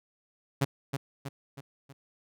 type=tone with echo; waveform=sawtooth; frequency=137.9 Hz; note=C#3; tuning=9 cents flat; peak=-19 dBFS; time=0.61-0.65 s; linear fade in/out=10 ms; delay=320 ms; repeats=4; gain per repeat=-6 dB; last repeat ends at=1.93 s; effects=none